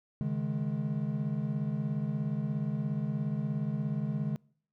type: chord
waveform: triangle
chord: C# suspended second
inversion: none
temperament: equal with one note detuned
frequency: 138.59 / 155.56 / 210.2 Hz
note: C#3 / D#3 / G#3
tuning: 0 / 0 / +21 cents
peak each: -32 dBFS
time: 0.21-4.36 s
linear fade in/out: 0 ms
effects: noise-tail reverb RT60 0.6 s tail -26 dB re dry